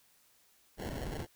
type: noise with sample-and-hold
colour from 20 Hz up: pink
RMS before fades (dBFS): -39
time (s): 0.77-1.27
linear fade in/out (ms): 50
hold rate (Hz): 1225
effects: white hiss -67 dBFS RMS until 1.35 s